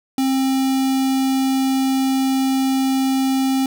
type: tone with notch filter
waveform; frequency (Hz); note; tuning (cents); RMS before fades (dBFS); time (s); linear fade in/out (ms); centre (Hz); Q
square; 265.7; C4; +27; -18; 0.18-3.66; 2; 1600; 1.2
effects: none